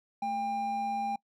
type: tone pair together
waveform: triangle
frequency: 220.8 / 800 Hz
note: A3 / G5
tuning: +6 / +35 cents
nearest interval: octave + minor seventh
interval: 2229 cents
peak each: -38 / -28 dBFS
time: 0.22-1.16 s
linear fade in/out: 5 ms
effects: noise-tail reverb RT60 0.1 s tail -23 dB re dry